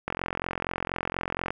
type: click train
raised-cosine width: 0.5 ms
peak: -13 dBFS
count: 64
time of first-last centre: 0.08-1.505 s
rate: 44.2 Hz
effects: none